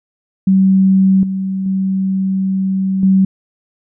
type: tone with level steps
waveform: sine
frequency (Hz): 191.1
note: G3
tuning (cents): -44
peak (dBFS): -7 / -16 / -13 / -7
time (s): 0.47-3.25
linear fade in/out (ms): 5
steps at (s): 1.23 / 1.66 / 3.03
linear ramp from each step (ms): 2
effects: none